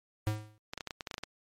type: tone with exponential decay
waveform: square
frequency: 106.9 Hz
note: A2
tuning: 49 cents flat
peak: -26 dBFS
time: 0.27-0.58 s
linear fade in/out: 0 ms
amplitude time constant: 67 ms
type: clicks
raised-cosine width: 0.2 ms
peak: -20 dBFS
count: 11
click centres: 0.735 / 0.777 / 0.808 / 0.873 / 0.908 / 1.008 / 1.072 / 1.112 / 1.142 / 1.181 / 1.236 s
effects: MP3 64 kbps